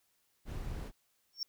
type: noise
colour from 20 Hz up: brown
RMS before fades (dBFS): -40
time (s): 0.45-0.92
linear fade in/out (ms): 50
type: tone with exponential growth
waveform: triangle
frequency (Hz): 5470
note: F8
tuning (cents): -37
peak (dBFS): -29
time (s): 1.33-1.43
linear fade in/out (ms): 2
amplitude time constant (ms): 20
effects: white hiss -75 dBFS RMS until 1.48 s